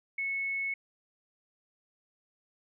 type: tone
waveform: sine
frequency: 2200 Hz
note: C#7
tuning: 14 cents flat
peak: -30 dBFS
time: 0.18-0.74 s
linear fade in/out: 5 ms
effects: none